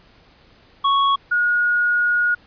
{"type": "tone pair in turn", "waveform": ["square", "sine"], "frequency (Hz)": [1109, 1443.1], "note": ["C#6", "F#6"], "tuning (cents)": [0, -44], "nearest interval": "perfect fourth", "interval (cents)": 456, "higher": "second", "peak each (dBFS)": -15, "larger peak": "neither", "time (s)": [[0.84, 1.16], [1.31, 2.35]], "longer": "second", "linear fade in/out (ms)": 10, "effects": ["pink hiss -52 dBFS RMS until 2.46 s", "resampled to 11025 Hz"]}